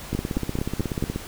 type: two click trains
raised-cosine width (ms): 3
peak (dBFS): -13 / -11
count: 18 / 5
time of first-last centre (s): 0.13-1.16 / 0.15-1.025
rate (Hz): 16.5 / 4.57
effects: pink hiss -39 dBFS RMS until 1.27 s